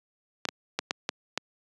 clicks, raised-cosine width 0.2 ms, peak -9 dBFS, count 6, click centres 0.453 / 0.488 / 0.79 / 0.909 / 1.091 / 1.376 s, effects high-pass 200 Hz 12 dB/octave + resampled to 22050 Hz

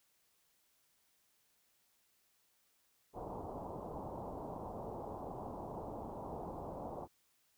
white low-pass noise, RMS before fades -45 dBFS, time 3.13-7.08 s, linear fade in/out 50 ms, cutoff 960 Hz, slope 48 dB/octave, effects white hiss -75 dBFS RMS until 7.57 s

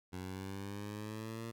15% pulse exponential sweep, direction up, 90.8 to 116 Hz, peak -35 dBFS, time 0.12-1.52 s, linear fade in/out 20 ms, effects none

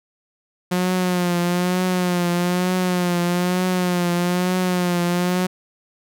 sawtooth tone with vibrato, 178.9 Hz, F3, 42 cents sharp, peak -14 dBFS, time 0.71-5.47 s, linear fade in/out 10 ms, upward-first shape triangle, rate 1.1 Hz, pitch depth 53 cents each way, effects none

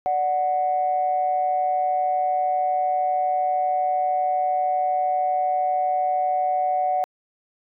sine tone pair together, 587.3 / 740 Hz, D5 / F#5, 0 / 0 cents, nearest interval major third, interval 400 cents, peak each -26 / -19 dBFS, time 0.06-7.04 s, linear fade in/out 0 ms, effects tanh soft clip ceiling -13 dBFS

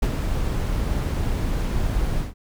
brown noise with ADSR envelope, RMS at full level -18 dBFS, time 0.02-2.34 s, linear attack 10 ms, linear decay 60 ms, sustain -5 dB, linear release 160 ms, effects none

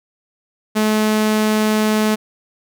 sawtooth tone, 215.1 Hz, A3, 39 cents flat, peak -10 dBFS, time 0.75-2.16 s, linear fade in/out 20 ms, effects none

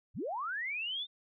sine linear sweep, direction up, 56 to 3636 Hz, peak -34 dBFS, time 0.14-1.07 s, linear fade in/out 50 ms, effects none

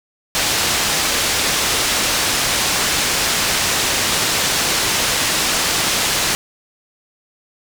white low-pass noise, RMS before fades -18 dBFS, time 0.35-6.35 s, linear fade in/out 0 ms, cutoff 6800 Hz, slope 12 dB/octave, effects none

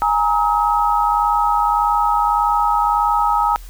sine chord, Ab suspended second, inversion none, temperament equal with one note detuned, 830.6 / 932.3 / 1275.8 Hz, Ab5 / Bb5 / Eb6, 0 / 0 / +43 cents, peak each -18 dBFS, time 0.02-3.56 s, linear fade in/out 0 ms, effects added 41 Hz sine -33 dBFS peak until 3.69 s + white hiss -46 dBFS RMS until 3.69 s

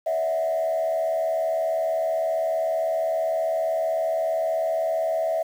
sine tone with frequency modulation, 650 Hz, E5, 24 cents flat, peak -20 dBFS, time 0.06-5.43 s, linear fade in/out 10 ms, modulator 75.4 Hz, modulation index 0.69, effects tanh soft clip ceiling -18 dBFS + 8-bit

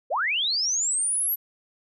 sine linear sweep, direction up, 434.8 to 11940 Hz, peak -22 dBFS, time 0.1-1.36 s, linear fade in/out 20 ms, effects none

